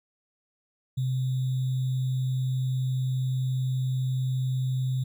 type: tone with sample-and-hold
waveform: sine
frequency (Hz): 129.4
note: C3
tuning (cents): -19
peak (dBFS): -24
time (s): 0.97-5.04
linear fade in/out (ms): 10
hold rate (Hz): 3675
effects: none